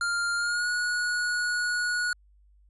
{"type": "tone with pitch glide", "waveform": "square", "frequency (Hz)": [1400, 1456.1], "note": ["F6", "F#6"], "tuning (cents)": [4, -28], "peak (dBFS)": -26, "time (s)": [0.01, 2.13], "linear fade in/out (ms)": 2, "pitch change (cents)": 68, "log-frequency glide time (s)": [0.36, 0.68], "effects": ["added 50 Hz sine -56 dBFS peak until 2.69 s", "resampled to 24000 Hz"]}